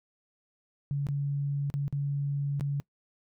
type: tone with dropouts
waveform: sine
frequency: 141.7 Hz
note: C#3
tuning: 38 cents sharp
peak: -27 dBFS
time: 0.91-2.8 s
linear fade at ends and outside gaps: 0 ms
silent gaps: 1.068-1.087 / 1.701-1.74 / 1.88-1.926 / 2.597-2.609 s
effects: noise-tail reverb RT60 0.1 s tail -23 dB re dry